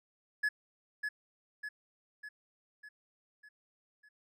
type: tone with echo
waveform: triangle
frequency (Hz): 1700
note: G#6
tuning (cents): +40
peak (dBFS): -26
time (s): 0.43-0.49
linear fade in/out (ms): 10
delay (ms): 600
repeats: 6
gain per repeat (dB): -5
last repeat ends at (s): 4.09
effects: none